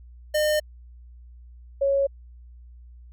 square / sine tone pair in turn, 607 / 553.2 Hz, D#5 / C#5, -43 / -4 cents, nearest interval major second, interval 161 cents, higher first, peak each -20 / -18 dBFS, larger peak second, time 0.34-0.6 / 1.81-2.07 s, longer neither, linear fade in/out 10 ms, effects added 60 Hz sine -43 dBFS peak until 3.12 s + MP3 96 kbps

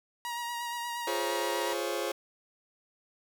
sawtooth tone with vibrato, 950 Hz, A#5, 33 cents sharp, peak -30 dBFS, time 0.25-1.73 s, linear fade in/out 0 ms, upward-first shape sine, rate 8.5 Hz, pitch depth 22 cents each way
sawtooth chord, Db major seventh, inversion first, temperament just, 346.5 / 415.8 / 519.7 / 554.4 Hz, F4 / Ab4 / C5 / Db5, -14 / +2 / -12 / 0 cents, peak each -32 dBFS, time 1.07-2.12 s, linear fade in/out 5 ms
effects none

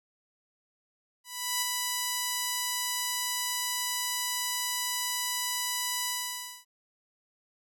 5% pulse tone with ADSR envelope, 987.8 Hz, B5, in tune, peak -14 dBFS, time 1.24-6.65 s, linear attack 380 ms, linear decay 10 ms, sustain -3 dB, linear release 570 ms, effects none

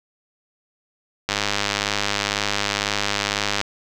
click train, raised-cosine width 0.2 ms, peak -3 dBFS, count 238, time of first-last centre 1.29-3.614 s, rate 102 Hz, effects none

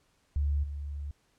sine tone with level steps, 72 Hz, D2, 34 cents flat, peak -25 / -34 dBFS, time 0.36-1.11 s, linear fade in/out 0 ms, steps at 0.63 s, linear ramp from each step 10 ms, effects pink hiss -70 dBFS RMS until 1.38 s + low-pass 10000 Hz 12 dB/octave

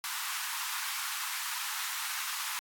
pink high-pass noise, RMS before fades -36 dBFS, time 0.04-2.59 s, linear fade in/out 0 ms, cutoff 930 Hz, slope 48 dB/octave, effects AAC 64 kbps

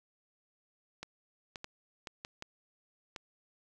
clicks, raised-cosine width 0.2 ms, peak -24 dBFS, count 7, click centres 1.03 / 1.558 / 1.644 / 2.072 / 2.249 / 2.424 / 3.162 s, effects none

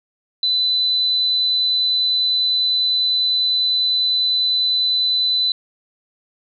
sine tone, 4005 Hz, B7, 23 cents sharp, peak -15 dBFS, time 0.43-5.52 s, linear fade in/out 2 ms, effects none

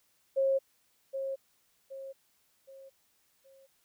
sine tone with echo, 540 Hz, C#5, 45 cents flat, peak -24 dBFS, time 0.36-0.59 s, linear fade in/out 20 ms, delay 770 ms, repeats 4, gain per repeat -8 dB, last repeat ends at 3.67 s, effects white hiss -71 dBFS RMS until 3.84 s

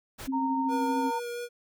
pink noise, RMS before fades -40 dBFS, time 0.18-0.28 s, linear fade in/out 20 ms
sine tone with tremolo, 266.2 Hz, C4, 30 cents sharp, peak -26 dBFS, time 0.27-1.11 s, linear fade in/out 20 ms, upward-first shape sine, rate 13 Hz, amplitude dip 35%
sine tone with pitch glide, 924 to 915 Hz, A#5 to A#5, -16 to -32 cents, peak -28 dBFS, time 0.32-1.2 s, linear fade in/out 20 ms, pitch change -16 cents, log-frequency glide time 0.43-0.93 s
square tone with vibrato, 479.1 Hz, A#4, 47 cents sharp, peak -34 dBFS, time 0.68-1.49 s, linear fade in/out 50 ms, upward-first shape sine, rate 4.4 Hz, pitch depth 10 cents each way
effects none

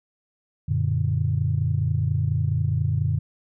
sine chord, Gb augmented, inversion none, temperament equal with one note detuned, 92.5 / 116.88 / 146.83 Hz, Gb2 / Bb2 / D3, 0 / +5 / 0 cents, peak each -24 dBFS, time 0.68-3.19 s, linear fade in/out 10 ms, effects tanh soft clip ceiling -10 dBFS

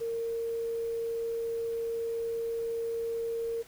sine tone with quantisation, 460.5 Hz, A#4, 21 cents flat, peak -30 dBFS, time 0-3.63 s, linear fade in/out 20 ms, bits 9, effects pink hiss -55 dBFS RMS until 3.67 s

